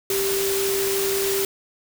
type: tone in noise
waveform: sine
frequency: 392 Hz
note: G4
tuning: in tune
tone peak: -22 dBFS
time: 0.1-1.45 s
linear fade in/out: 2 ms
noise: white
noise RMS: -26 dBFS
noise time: 0.1-1.45 s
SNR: +1 dB
effects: none